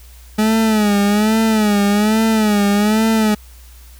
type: tone with vibrato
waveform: 40% pulse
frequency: 212.2 Hz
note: G#3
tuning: 38 cents sharp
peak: -11 dBFS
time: 0.38-3.35 s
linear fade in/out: 10 ms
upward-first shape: sine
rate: 1.2 Hz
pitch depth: 87 cents each way
effects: added 60 Hz sine -38 dBFS peak until 3.99 s + white hiss -47 dBFS RMS until 3.99 s